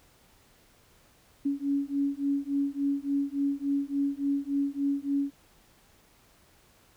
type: beating tone pair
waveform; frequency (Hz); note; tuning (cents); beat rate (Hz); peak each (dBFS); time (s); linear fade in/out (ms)
sine; 278.9 / 282.4; C#4 / C#4; +11 / +32; 3.5; -29; 1.45-5.31; 10
effects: pink hiss -61 dBFS RMS until 6.96 s